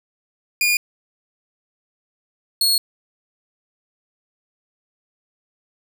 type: tone pair in turn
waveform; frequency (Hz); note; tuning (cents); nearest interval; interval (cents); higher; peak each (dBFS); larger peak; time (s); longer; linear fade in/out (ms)
sawtooth; 2429 / 4328; D#7 / C#8; -42 / -42; minor seventh; 1000; second; -12; neither; 0.61-0.77 / 2.61-2.78; second; 2
effects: none